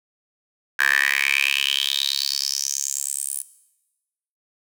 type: tone with high-pass filter sweep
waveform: 10% pulse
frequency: 69.3 Hz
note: C#2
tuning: in tune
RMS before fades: -23 dBFS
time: 0.79-3.42 s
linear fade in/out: 5 ms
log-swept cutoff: 1600 to 10000 Hz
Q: 6.7
effects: noise-tail reverb RT60 1.0 s tail -17 dB re dry